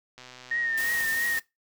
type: click train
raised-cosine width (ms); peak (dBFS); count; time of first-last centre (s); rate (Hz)
0.2; -28; 110; 0.18-1.045; 126
type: tone with vibrato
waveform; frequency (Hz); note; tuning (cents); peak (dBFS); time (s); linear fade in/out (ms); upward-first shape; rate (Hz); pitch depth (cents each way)
sine; 1846; A#6; -17; -25; 0.51-1.39; 5; triangle; 3; 50
type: noise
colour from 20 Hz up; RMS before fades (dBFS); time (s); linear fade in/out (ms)
white; -35; 0.77-1.4; 10
effects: noise-tail reverb RT60 0.2 s tail -21 dB re dry